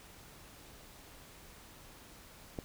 click, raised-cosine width 2 ms, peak -24 dBFS, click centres 2.588 s, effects pink hiss -55 dBFS RMS until 2.64 s

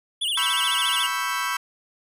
square tone with vibrato, 3136 Hz, G7, in tune, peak -23 dBFS, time 0.21-1.07 s, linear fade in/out 10 ms, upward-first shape sine, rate 14 Hz, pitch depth 190 cents each way
30% pulse chord, C# half-diminished seventh, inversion third, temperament equal, 987.8 / 1108.7 / 1318.5 / 1568 Hz, B5 / C#6 / E6 / G6, 0 / 0 / 0 / 0 cents, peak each -27 dBFS, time 0.37-1.57 s, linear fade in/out 5 ms
effects resampled to 32000 Hz

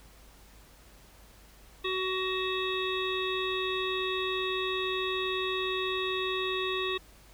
harmonic tone, 374.8 Hz, F#4, 22 cents sharp, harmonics 1 / 3 / 5 / 7 / 9 / 10, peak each -32 / -36 / -39 / -37 / -40 / -36 dBFS, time 1.84-6.98 s, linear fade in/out 10 ms, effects added 50 Hz sine -55 dBFS peak until 7.33 s + pink hiss -57 dBFS RMS until 7.33 s

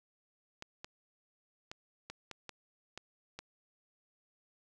clicks, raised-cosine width 0.2 ms, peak -26 dBFS, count 8, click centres 0.624 / 0.845 / 1.715 / 2.1 / 2.313 / 2.493 / 2.976 / 3.39 s, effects none

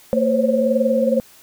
sine tone cluster, 227.1 / 514 / 533 / 555 Hz, A#3 / C5 / C5 / C#5, -45 / -31 / +32 / +2 cents, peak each -19 / -20 / -20 / -22 dBFS, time 0.13-1.2 s, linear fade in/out 0 ms, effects white hiss -48 dBFS RMS until 1.42 s

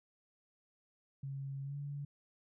sine tone with pitch glide, 137.2 to 142.94 Hz, C#3 to D3, -17 to -47 cents, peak -39 dBFS, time 1.23-2.05 s, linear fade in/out 5 ms, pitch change +70 cents, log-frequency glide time 1.63-1.76 s, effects none

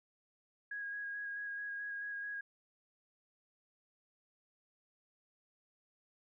sine tone with vibrato, 1647 Hz, G#6, 15 cents flat, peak -39 dBFS, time 0.71-2.41 s, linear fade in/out 5 ms, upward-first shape square, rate 4.6 Hz, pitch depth 14 cents each way, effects none

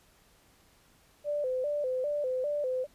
sine tone with vibrato, 548 Hz, C#5, 20 cents flat, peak -28 dBFS, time 1.24-2.87 s, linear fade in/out 50 ms, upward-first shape square, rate 2.5 Hz, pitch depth 120 cents each way, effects pink hiss -63 dBFS RMS until 2.94 s + resampled to 32000 Hz

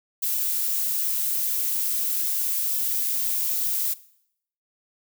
violet noise, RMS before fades -25 dBFS, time 0.22-3.94 s, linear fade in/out 10 ms, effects noise-tail reverb RT60 0.7 s tail -19 dB re dry

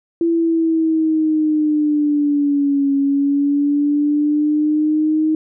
sine exponential two-way sweep, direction down then up, 336.5 to 277.2 to 313.6 Hz, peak -13 dBFS, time 0.21-5.35 s, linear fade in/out 2 ms, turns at 2.94 s, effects none

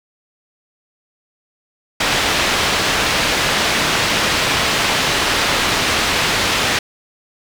white low-pass noise, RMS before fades -17 dBFS, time 2-6.79 s, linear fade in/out 5 ms, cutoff 3600 Hz, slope 12 dB/octave, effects none

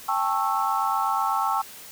sine chord, A dominant seventh, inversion third, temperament just, 792 / 880 / 1100 / 1320 Hz, G5 / A5 / C#6 / E6, +18 / 0 / -14 / +2 cents, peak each -27 dBFS, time 0.08-1.62 s, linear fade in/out 10 ms, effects white hiss -43 dBFS RMS until 1.91 s

